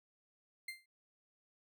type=tone with exponential decay; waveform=35% pulse; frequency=2093 Hz; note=C7; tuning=in tune; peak=-37 dBFS; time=0.68-0.86 s; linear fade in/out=5 ms; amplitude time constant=39 ms; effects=none